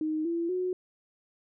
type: tone with pitch steps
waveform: sine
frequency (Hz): 311.1 / 337.3 / 365.7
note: D#4 / E4 / F#4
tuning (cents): 0 / +40 / -20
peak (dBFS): -27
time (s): 0.01-0.73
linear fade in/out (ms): 2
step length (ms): 240
effects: none